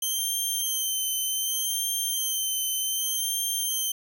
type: tone with vibrato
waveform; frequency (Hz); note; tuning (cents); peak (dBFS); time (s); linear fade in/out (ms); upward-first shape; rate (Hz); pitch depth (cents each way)
10% pulse; 3122; G7; -8; -18; 0.02-3.92; 5; sine; 0.66; 28
effects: none